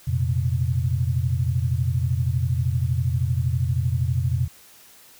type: chord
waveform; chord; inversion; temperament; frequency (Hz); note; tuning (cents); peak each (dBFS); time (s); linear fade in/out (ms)
sine; F suspended fourth; none; equal with one note detuned; 87.31 / 118.17 / 130.81; F2 / Bb2 / C3; 0 / +24 / 0; -24; 0.07-4.48; 10
effects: white hiss -50 dBFS RMS until 5.19 s